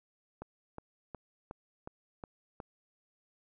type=click train; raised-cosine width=1 ms; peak=-28 dBFS; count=7; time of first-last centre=0.42-2.602 s; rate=2.75 Hz; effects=none